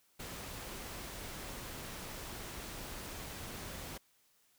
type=noise; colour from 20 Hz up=pink; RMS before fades=-45 dBFS; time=0.19-3.98 s; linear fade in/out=10 ms; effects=white hiss -71 dBFS RMS until 4.58 s